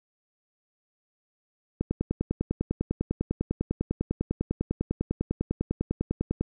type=click train; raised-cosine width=3 ms; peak=-14 dBFS; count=47; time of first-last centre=1.81-6.41 s; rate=10 Hz; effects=none